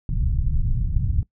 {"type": "low-pass noise", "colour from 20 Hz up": "pink", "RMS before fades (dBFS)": -21, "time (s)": [0.09, 1.23], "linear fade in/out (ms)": 2, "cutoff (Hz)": 130, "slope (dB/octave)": 24, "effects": ["noise-tail reverb RT60 0.1 s tail -21 dB re dry"]}